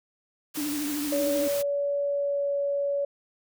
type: noise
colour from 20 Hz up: white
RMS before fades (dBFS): -35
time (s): 0.54-1.63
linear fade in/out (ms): 20
type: tone with vibrato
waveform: sine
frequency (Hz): 293.7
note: D4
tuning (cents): 0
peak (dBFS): -28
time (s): 0.57-1.48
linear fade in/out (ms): 5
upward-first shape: triangle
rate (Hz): 13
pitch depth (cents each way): 72
type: tone with pitch glide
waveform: sine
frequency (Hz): 569 to 565.4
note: C#5 to C#5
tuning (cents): +45 to +34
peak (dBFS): -24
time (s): 1.12-3.05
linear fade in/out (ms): 5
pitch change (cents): -11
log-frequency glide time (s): 2.02-2.52
effects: none